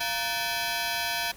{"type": "ring-modulated tone", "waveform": "10% pulse", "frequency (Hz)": 816, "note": "G#5", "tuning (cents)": -31, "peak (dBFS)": -16, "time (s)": [0, 1.32], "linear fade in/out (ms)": 10, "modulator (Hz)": 121, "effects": ["pink hiss -49 dBFS RMS until 1.36 s"]}